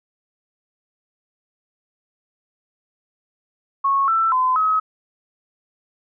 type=tone with pitch steps; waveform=sine; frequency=1100 / 1332 / 1022 / 1276 Hz; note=C#6 / E6 / C6 / D#6; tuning=-14 / +18 / -41 / +43 cents; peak=-15 dBFS; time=3.84-4.8 s; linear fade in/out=10 ms; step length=240 ms; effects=none